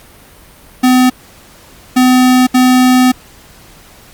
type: tone bursts at uneven times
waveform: square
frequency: 253.6 Hz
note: B3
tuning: 46 cents sharp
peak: -6 dBFS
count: 3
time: 0.83-1.1 / 1.96-2.47 / 2.54-3.12 s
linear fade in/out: 10 ms
effects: pink hiss -40 dBFS RMS until 4.13 s + Opus 48 kbps